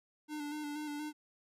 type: tone with vibrato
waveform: square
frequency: 297.5 Hz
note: D4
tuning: 22 cents sharp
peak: -39 dBFS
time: 0.28-1.13 s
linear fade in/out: 50 ms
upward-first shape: square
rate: 4.2 Hz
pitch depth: 28 cents each way
effects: resampled to 32000 Hz